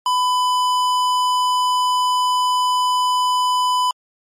sine tone with tanh clipping, 1000 Hz, B5, 21 cents sharp, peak -17 dBFS, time 0.06-3.91 s, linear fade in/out 2 ms, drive 17 dB, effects MP3 64 kbps

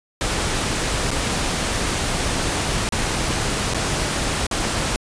pink noise with dropouts, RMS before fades -22 dBFS, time 0.21-4.96 s, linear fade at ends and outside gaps 1 ms, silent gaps 1.107-1.113 / 2.89-2.923 / 3.737-3.745 / 4.467-4.512 s, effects resampled to 22050 Hz

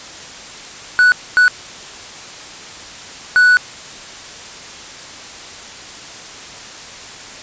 triangle tone bursts at uneven times, 1480 Hz, F#6, in tune, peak -5 dBFS, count 3, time 0.99-1.12 / 1.37-1.48 / 3.36-3.57 s, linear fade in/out 0 ms, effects white hiss -33 dBFS RMS until 7.42 s + resampled to 16000 Hz

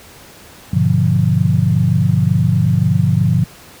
sine chord, G# diminished seventh, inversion none, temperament equal with one note detuned, 101.45 / 123.47 / 146.83 / 174.61 Hz, G#2 / B2 / D3 / F3, -40 / 0 / 0 / 0 cents, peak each -16 dBFS, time 0.73-3.44 s, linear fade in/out 5 ms, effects pink hiss -40 dBFS RMS until 3.8 s + high-pass 60 Hz 12 dB/octave

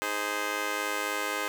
10% pulse chord, Ab major, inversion second, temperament just, 311.5 / 415.3 / 519.1 Hz, Eb4 / Ab4 / C5, +2 / 0 / -14 cents, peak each -28 / -26 / -25 dBFS, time 0.02-1.48 s, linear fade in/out 0 ms, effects none

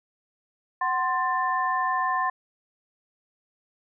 sine tone cluster, 747 / 1047 / 1776 Hz, F#5 / C6 / A6, +16 / +1 / +16 cents, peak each -29 / -24 / -30 dBFS, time 0.81-2.3 s, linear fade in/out 5 ms, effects none

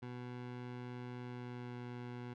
20% pulse tone with pitch glide, 123.47 to 122.33 Hz, B2 to B2, 0 to -16 cents, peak -39 dBFS, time 0.02-2.34 s, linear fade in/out 10 ms, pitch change -16 cents, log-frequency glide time 1.21-1.81 s, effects low-pass 3000 Hz 12 dB/octave

